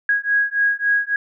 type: beating tone pair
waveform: sine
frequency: 1648 / 1651.6 Hz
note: G#6 / G#6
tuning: -14 / -10 cents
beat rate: 3.6 Hz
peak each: -19 dBFS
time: 0.09-1.16 s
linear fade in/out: 2 ms
effects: none